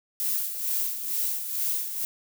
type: noise with tremolo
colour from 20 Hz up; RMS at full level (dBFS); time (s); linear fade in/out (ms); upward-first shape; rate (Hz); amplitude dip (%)
violet; -26; 0.2-2.05; 0; sine; 2.2; 60
effects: none